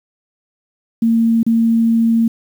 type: tone with dropouts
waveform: sine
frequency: 228.4 Hz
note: A#3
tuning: 35 cents flat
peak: -10 dBFS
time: 1.02-2.28 s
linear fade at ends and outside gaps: 5 ms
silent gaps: 1.431-1.464 s
effects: 7-bit